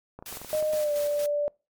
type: clicks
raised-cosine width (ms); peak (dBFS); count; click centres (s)
1; -27; 9; 0.19 / 0.225 / 0.326 / 0.371 / 0.416 / 0.447 / 0.55 / 0.626 / 0.735
type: noise with tremolo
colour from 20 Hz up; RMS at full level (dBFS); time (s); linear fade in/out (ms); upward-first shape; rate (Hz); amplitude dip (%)
white; -39; 0.26-1.26; 0; square; 4.3; 50
type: tone with pitch glide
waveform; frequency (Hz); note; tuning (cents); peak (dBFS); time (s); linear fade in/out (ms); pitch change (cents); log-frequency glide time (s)
sine; 615 to 585.2; D#5 to D5; -20 to -6; -23; 0.53-1.48; 0; -86; 0.74-0.93
effects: noise-tail reverb RT60 0.3 s tail -26 dB re dry + MP3 96 kbps